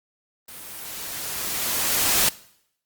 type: noise with level ramp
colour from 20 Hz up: white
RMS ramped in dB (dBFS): -40 to -18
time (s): 0.48-2.29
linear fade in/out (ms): 5
effects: noise-tail reverb RT60 0.7 s tail -20 dB re dry + Opus 32 kbps